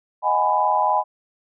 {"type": "chord", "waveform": "sine", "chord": "G# minor seventh", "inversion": "second", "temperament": "just", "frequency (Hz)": [623, 747.5, 830.6, 996.7], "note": ["D#5", "F#5", "G#5", "B5"], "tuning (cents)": [2, 17, 0, 16], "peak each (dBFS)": [-25, -25, -20, -20], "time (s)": [0.22, 1.04], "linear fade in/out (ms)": 50, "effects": []}